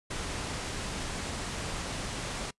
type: low-pass noise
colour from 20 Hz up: pink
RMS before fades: -36 dBFS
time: 0.1-2.51 s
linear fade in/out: 10 ms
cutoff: 9900 Hz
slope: 24 dB/octave
effects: noise-tail reverb RT60 0.1 s tail -23 dB re dry + resampled to 24000 Hz